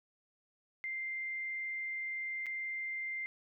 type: tone with dropouts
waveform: sine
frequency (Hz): 2093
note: C7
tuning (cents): 0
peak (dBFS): -36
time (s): 0.84-3.26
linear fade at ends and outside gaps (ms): 0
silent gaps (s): 2.46-2.466
effects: none